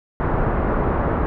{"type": "low-pass noise", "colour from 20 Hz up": "pink", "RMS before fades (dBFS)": -20, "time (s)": [0.2, 1.26], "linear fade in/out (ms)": 0, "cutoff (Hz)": 1400, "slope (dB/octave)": 24, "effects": []}